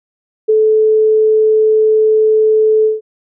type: tone with ADSR envelope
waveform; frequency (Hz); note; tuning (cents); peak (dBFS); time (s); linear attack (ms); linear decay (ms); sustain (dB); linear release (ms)
sine; 434.5; A4; -22; -5; 0.48-3.01; 19; 6; -2; 160
effects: none